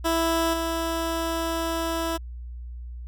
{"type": "tone with level steps", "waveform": "15% pulse", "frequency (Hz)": 330, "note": "E4", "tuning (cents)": 2, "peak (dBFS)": [-15, -19], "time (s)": [0.04, 2.18], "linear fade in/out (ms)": 20, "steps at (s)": 0.53, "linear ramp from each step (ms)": 10, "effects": ["added 60 Hz sine -34 dBFS peak until 3.07 s"]}